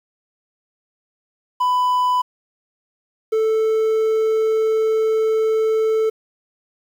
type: tone pair in turn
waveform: triangle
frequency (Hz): 997 / 440.2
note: B5 / A4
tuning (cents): +16 / +1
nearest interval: octave + major second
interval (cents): 1415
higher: first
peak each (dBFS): -13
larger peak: neither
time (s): 1.6-2.22 / 3.32-6.1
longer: second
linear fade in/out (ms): 10
effects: 8-bit